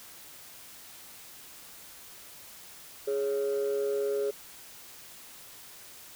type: tone pair together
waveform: sine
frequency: 415.3 / 554.4 Hz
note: G#4 / C#5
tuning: 0 / 0 cents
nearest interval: perfect fourth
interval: 500 cents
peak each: -26 / -32 dBFS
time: 3.07-4.31 s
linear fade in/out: 10 ms
effects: tanh soft clip ceiling -23 dBFS + white hiss -49 dBFS RMS until 6.15 s